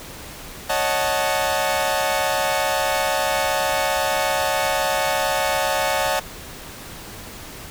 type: chord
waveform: sawtooth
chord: D# half-diminished seventh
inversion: third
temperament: equal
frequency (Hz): 554.4 / 622.3 / 740 / 880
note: C#5 / D#5 / F#5 / A5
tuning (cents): 0 / 0 / 0 / 0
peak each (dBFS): -21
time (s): 0.69-6.2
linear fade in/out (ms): 10
effects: pink hiss -37 dBFS RMS until 7.7 s